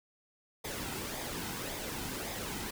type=noise with flanger; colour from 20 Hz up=pink; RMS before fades=-39 dBFS; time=0.64-2.71 s; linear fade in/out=10 ms; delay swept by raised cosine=0.69 to 1.79 ms; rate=1.8 Hz; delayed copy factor=-0.5; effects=none